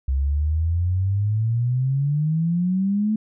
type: exponential sweep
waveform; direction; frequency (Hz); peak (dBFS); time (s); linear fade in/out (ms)
sine; up; 65.41 to 219.2; -18; 0.08-3.16; 5
effects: none